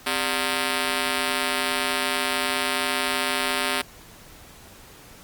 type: ring-modulated tone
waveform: 5% pulse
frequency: 329.6 Hz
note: E4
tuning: in tune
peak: -8 dBFS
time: 0.06-3.82 s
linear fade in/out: 10 ms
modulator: 71.3 Hz
effects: pink hiss -47 dBFS RMS until 5.23 s + Opus 48 kbps